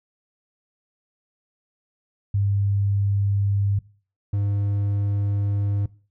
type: tone pair in turn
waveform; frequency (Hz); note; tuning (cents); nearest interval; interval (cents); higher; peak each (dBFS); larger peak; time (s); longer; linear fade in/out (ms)
sine / triangle; 100 / 101.16; G2 / G#2; +35 / -45; unison; 20; second; -18; neither; 2.34-3.79 / 4.33-5.86; second; 5
effects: noise-tail reverb RT60 0.4 s tail -21 dB re dry